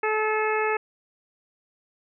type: harmonic tone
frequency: 432.1 Hz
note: A4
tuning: 31 cents flat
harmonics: 1 / 2 / 3 / 4 / 5 / 6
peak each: -25 / -28 / -30 / -31 / -32 / -33 dBFS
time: 0.03-0.77 s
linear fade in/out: 5 ms
effects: none